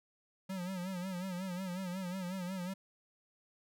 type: tone with vibrato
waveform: square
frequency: 183.9 Hz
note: F#3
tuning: 10 cents flat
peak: -38 dBFS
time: 0.49-2.74 s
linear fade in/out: 10 ms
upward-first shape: sine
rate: 5.5 Hz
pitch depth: 86 cents each way
effects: none